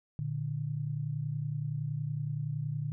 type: tone pair together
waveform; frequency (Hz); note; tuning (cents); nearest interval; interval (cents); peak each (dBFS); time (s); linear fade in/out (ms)
sine; 118.2 / 148.92; A#2 / D3; +24 / +24; major third; 400; -36 / -33; 0.19-2.92; 0
effects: none